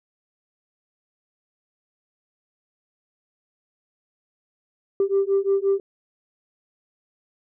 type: beating tone pair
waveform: sine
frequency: 390.5 / 396.2 Hz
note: G4 / G4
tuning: -7 / +18 cents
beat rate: 5.7 Hz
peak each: -20 / -20 dBFS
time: 5-5.8 s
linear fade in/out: 2 ms
effects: tanh soft clip ceiling -13 dBFS